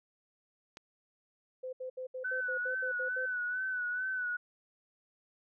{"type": "click", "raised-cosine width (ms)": 0.2, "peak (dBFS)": -29, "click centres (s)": 0.771}
{"type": "tone bursts", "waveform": "sine", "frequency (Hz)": 513, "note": "C5", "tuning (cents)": -34, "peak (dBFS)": -37, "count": 10, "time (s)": [1.63, 3.26], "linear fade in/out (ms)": 10, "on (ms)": 100, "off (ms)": 70}
{"type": "tone with vibrato", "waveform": "sine", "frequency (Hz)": 1494, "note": "F#6", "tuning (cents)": 16, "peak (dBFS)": -32, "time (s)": [2.24, 4.37], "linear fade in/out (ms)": 10, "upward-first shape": "sine", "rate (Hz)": 2.3, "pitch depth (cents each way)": 47}
{"effects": []}